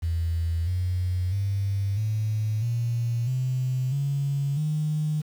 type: tone with pitch steps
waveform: triangle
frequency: 83.3 / 90.84 / 99.06 / 108.03 / 117.8 / 128.47 / 140.09 / 152.77 Hz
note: E2 / F#2 / G2 / A2 / A#2 / C3 / C#3 / D#3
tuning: +19 / -31 / +19 / -31 / +19 / -31 / +19 / -31 cents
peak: -19 dBFS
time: 0.02-5.22 s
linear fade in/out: 20 ms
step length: 650 ms
effects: tanh soft clip ceiling -21 dBFS + 8-bit